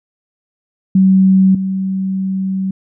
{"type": "tone pair in turn", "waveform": "sine", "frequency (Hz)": [190, 190.77], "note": ["F#3", "G3"], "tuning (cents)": [46, -47], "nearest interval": "unison", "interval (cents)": 7, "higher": "second", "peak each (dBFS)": [-6, -15], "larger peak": "first", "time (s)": [[0.95, 1.55], [1.55, 2.71]], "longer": "second", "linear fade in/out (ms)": 5, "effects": []}